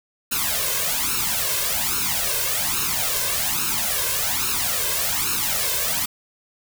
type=noise with flanger; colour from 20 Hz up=white; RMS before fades=-23 dBFS; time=0.31-6.06 s; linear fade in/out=10 ms; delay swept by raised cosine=0.74 to 1.94 ms; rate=1.2 Hz; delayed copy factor=+0.85; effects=none